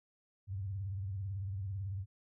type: tone with vibrato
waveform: sine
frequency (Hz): 97.2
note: G2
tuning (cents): -14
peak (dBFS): -36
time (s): 0.47-2.06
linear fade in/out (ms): 50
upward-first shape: triangle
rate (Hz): 18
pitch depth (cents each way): 150
effects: none